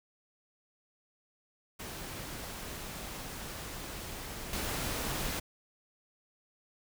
pink noise with level steps, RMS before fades -42 / -35 dBFS, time 1.79-5.4 s, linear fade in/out 10 ms, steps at 4.53 s, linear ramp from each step 2 ms, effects none

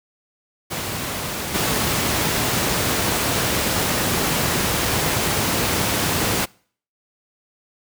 pink noise with level steps, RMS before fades -26 / -20 dBFS, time 0.7-6.46 s, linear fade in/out 20 ms, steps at 1.54 s, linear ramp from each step 10 ms, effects noise-tail reverb RT60 0.5 s tail -25 dB re dry + high-pass 80 Hz 12 dB/octave

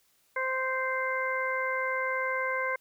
harmonic tone, 521 Hz, C5, 7 cents flat, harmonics 1 / 2 / 3 / 4, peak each -33 / -33 / -33 / -33 dBFS, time 0.36-2.76 s, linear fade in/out 5 ms, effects white hiss -68 dBFS RMS until 2.8 s

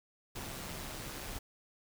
pink noise with amplitude modulation, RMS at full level -41 dBFS, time 0.35-1.39 s, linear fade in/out 10 ms, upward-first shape sine, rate 140 Hz, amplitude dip 40%, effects none

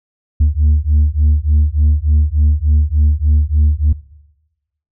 sine beating tone pair, 73.42 / 76.82 Hz, D2 / D#2, 0 / -22 cents, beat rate 3.4 Hz, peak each -10 dBFS, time 0.4-3.93 s, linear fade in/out 10 ms, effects noise-tail reverb RT60 1.0 s tail -21 dB re dry + tanh soft clip ceiling -6 dBFS

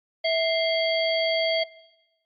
harmonic tone with a mistuned harmonic, 653 Hz, E5, 17 cents flat, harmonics 1 / 3 / 5 / 7, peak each -23 / -28 / -30 / -31 dBFS, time 0.24-1.64 s, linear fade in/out 10 ms, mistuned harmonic 3, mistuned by +120 cents, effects noise-tail reverb RT60 1.0 s tail -19 dB re dry + AAC 48 kbps

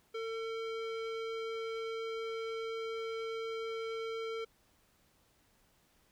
square tone with low-pass filter, 450.7 Hz, A4, 42 cents sharp, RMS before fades -39 dBFS, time 0.14-4.45 s, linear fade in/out 10 ms, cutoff 3300 Hz, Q 1.2, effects pink hiss -70 dBFS RMS until 6.11 s

